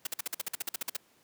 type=noise bursts; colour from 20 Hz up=white; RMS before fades=-33 dBFS; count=14; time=0.05-0.967 s; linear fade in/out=5 ms; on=20 ms; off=49 ms; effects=pink hiss -65 dBFS RMS until 1.23 s + high-pass 150 Hz 12 dB/octave